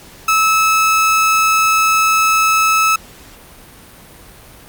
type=tone; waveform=30% pulse; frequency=1300 Hz; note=E6; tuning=24 cents flat; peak=-8 dBFS; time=0.28-2.96 s; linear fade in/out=5 ms; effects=pink hiss -40 dBFS RMS until 4.68 s + Opus 48 kbps